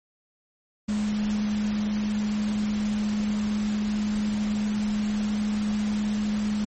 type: tone in noise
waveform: sine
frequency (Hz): 210.3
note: G#3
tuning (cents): +22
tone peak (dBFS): -23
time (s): 0.88-6.65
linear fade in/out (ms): 10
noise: pink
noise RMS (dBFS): -38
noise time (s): 0.88-6.65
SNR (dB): +12
effects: MP3 32 kbps